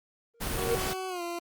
triangle tone with exponential growth, 466.2 Hz, A#4, in tune, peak -21 dBFS, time 0.34-0.75 s, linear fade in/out 5 ms, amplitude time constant 88 ms
pink noise, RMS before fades -32 dBFS, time 0.4-0.94 s, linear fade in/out 20 ms
20% pulse tone with pitch glide, 375.2 to 344.1 Hz, F#4 to F4, +24 to -26 cents, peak -28 dBFS, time 0.58-1.39 s, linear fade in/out 5 ms, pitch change -150 cents, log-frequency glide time 1.08-1.22 s
effects Opus 32 kbps

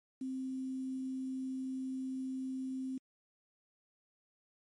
sine tone with quantisation, 261.6 Hz, C4, in tune, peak -36 dBFS, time 0.21-2.98 s, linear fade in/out 5 ms, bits 10, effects MP3 48 kbps

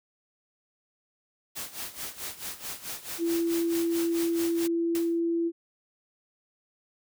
white noise with tremolo, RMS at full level -35 dBFS, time 1.55-4.68 s, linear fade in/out 20 ms, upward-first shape sine, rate 4.6 Hz, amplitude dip 80%
sine tone, 336.1 Hz, E4, 34 cents sharp, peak -24 dBFS, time 3.18-5.52 s, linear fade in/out 50 ms
white noise with exponential decay, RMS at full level -34 dBFS, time 4.95-5.2 s, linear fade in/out 1 ms, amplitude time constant 53 ms
effects none

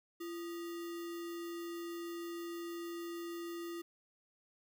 sine tone with sample-and-hold, 340.7 Hz, F4, 43 cents flat, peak -40 dBFS, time 0.2-3.82 s, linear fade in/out 10 ms, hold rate 1575 Hz, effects none

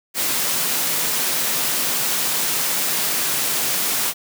white high-pass noise, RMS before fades -21 dBFS, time 0.14-4.14 s, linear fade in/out 50 ms, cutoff 120 Hz, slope 96 dB/octave, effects none

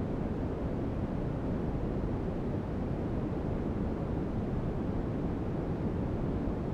white low-pass noise, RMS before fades -33 dBFS, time 0-6.73 s, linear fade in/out 0 ms, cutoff 290 Hz, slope 12 dB/octave, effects none

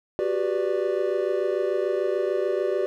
triangle chord, G major seventh, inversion third, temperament equal with one note detuned, 370 / 396.8 / 493.9 / 587.3 Hz, F#4 / G4 / B4 / D5, 0 / +21 / 0 / 0 cents, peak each -25 / -25 / -28 / -26 dBFS, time 0.19-2.86 s, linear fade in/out 0 ms, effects none

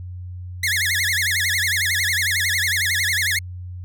sawtooth tone with vibrato, 1900 Hz, A#6, 33 cents sharp, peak -15 dBFS, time 0.63-3.39 s, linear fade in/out 5 ms, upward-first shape sine, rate 11 Hz, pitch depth 240 cents each way, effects added 90 Hz sine -30 dBFS peak until 3.84 s

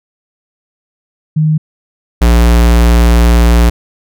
sine / square tone pair in turn, 155.2 / 58.59 Hz, D#3 / A#1, -4 / +9 cents, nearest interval octave + perfect fourth, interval 1687 cents, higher first, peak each -7 / -5 dBFS, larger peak second, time 1.36-1.58 / 2.21-3.7 s, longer second, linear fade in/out 10 ms, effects none

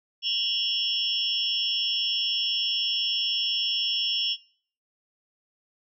sine tone cluster, 2810 / 3020 / 3316 / 5370 Hz, F7 / F#7 / G#7 / E8, +10 / +35 / -3 / +31 cents, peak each -29 dBFS, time 0.22-4.37 s, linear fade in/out 50 ms, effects noise-tail reverb RT60 0.5 s tail -23 dB re dry

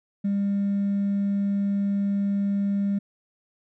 triangle tone with hard clipping, 200 Hz, G3, 35 cents sharp, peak -21 dBFS, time 0.24-2.99 s, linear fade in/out 10 ms, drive 2 dB, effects none

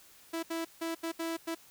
sawtooth tone bursts at uneven times, 329.6 Hz, E4, in tune, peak -29 dBFS, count 6, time 0.33-0.43 / 0.5-0.65 / 0.81-0.95 / 1.03-1.12 / 1.19-1.37 / 1.47-1.55 s, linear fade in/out 10 ms, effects white hiss -58 dBFS RMS until 1.7 s

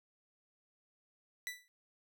sawtooth tone with exponential decay, 1975.5 Hz, B6, in tune, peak -32 dBFS, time 1.47-1.68 s, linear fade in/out 0 ms, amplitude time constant 45 ms, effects none

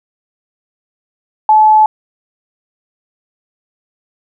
sine tone, 862 Hz, A5, 36 cents flat, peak -4 dBFS, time 1.49-1.86 s, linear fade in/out 2 ms, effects none

